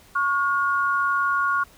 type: tone pair together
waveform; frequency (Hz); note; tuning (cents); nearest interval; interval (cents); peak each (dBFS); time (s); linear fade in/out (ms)
sine; 1108 / 1426.7; C#6 / F6; -1 / +37; major third; 438; -22; 0.15-1.64; 10
effects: pink hiss -52 dBFS RMS until 1.77 s